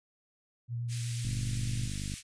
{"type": "tone with vibrato", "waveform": "sine", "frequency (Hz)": 118.7, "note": "A#2", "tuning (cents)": 32, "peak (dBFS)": -32, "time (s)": [0.68, 1.9], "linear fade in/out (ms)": 50, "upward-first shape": "sine", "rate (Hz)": 8.1, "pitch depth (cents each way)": 15}
{"type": "band-stop noise", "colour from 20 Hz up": "white", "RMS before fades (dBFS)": -41, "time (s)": [0.88, 2.23], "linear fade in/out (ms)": 50, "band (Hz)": [110, 1900], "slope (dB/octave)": 24}
{"type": "click train", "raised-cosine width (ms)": 5, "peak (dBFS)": -26, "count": 45, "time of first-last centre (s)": [1.25, 2.139], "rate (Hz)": 49.5}
{"effects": ["resampled to 22050 Hz"]}